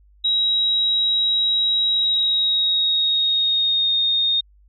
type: tone with pitch glide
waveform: sine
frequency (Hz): 3840 to 3690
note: B7 to A#7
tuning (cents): -49 to -18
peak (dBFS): -16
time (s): 0.24-4.41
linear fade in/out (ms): 10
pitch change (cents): -69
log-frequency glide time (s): 1.9-3.95
effects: added 50 Hz sine -50 dBFS peak until 4.68 s